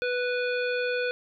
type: harmonic tone with a mistuned harmonic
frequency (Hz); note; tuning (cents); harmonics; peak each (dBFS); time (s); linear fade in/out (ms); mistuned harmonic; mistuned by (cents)
493.9; B4; 0; 1 / 3 / 5 / 7 / 9; -27 / -31 / -34 / -42 / -42; 0.02-1.11; 0; 9; -48
effects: none